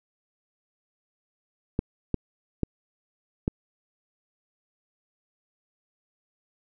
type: clicks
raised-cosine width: 3 ms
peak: -11 dBFS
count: 4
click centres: 1.791 / 2.143 / 2.633 / 3.479 s
effects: none